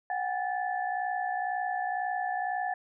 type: tone cluster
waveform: sine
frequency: 735 / 797 / 1742 Hz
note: F#5 / G5 / A6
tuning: -12 / +28 / -18 cents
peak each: -31 / -34 / -36 dBFS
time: 0.1-2.74 s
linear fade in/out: 2 ms
effects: none